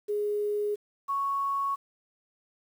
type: tone pair in turn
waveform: sine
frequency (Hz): 415.3 / 1108.7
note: G#4 / C#6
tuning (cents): 0 / 0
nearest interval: octave + perfect fourth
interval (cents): 1700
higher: second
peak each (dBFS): -26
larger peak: neither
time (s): 0.08-0.76 / 1.08-1.76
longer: neither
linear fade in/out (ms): 20
effects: 9-bit

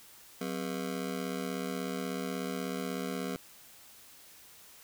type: ring-modulated tone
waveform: 25% pulse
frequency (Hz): 222.8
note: A3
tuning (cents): +22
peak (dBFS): -27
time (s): 0.41-3.36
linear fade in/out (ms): 0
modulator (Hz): 38.2
effects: white hiss -55 dBFS RMS until 4.83 s

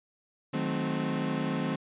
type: chord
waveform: 35% pulse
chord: D# diminished seventh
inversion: none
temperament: equal with one note detuned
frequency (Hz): 155.56 / 185 / 216.8 / 261.6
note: D#3 / F#3 / A3 / C4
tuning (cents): 0 / 0 / -25 / 0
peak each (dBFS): -32 / -34 / -33 / -31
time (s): 0.53-1.76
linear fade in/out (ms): 10
effects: resampled to 8000 Hz

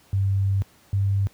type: tone pair in turn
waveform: sine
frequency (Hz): 97.8 / 98.77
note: G2 / G2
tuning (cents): -4 / +14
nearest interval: unison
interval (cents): 18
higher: second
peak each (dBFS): -18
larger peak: neither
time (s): 0.13-0.62 / 0.93-1.27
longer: first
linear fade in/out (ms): 0
effects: pink hiss -56 dBFS RMS until 1.33 s + high-pass 60 Hz 12 dB/octave

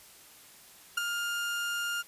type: tone with ADSR envelope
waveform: 30% pulse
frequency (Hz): 1408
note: F6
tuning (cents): +14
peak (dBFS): -21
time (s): 0.97-2.03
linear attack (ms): 8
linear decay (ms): 10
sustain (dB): -7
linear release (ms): 28
effects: white hiss -54 dBFS RMS until 2.07 s + resampled to 32000 Hz

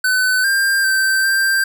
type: tone with pitch steps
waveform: square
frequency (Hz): 1511 / 1591 / 1556 / 1577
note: F#6 / G6 / G6 / G6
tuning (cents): +36 / +25 / -13 / +10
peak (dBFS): -14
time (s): 0.04-1.64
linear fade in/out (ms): 5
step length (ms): 400
effects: none

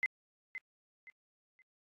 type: tone with echo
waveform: sine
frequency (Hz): 2054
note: C7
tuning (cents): -33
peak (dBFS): -28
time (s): 0.03-0.06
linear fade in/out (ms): 0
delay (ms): 520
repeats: 3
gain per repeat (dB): -11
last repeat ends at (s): 1.62
effects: AAC 32 kbps

